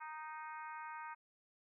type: harmonic tone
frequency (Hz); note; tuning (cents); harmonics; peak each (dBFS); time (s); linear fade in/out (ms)
310.4; D#4; -4; 3 / 4 / 5 / 6 / 7 / 8; -47 / -51 / -52 / -59 / -58 / -62; 0-1.15; 20
effects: none